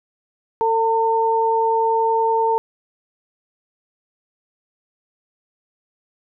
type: tone pair together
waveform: sine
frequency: 450 / 905.2 Hz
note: A4 / A5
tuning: +39 / +49 cents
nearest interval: octave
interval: 1210 cents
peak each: -19 / -17 dBFS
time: 0.61-2.58 s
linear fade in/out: 0 ms
effects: none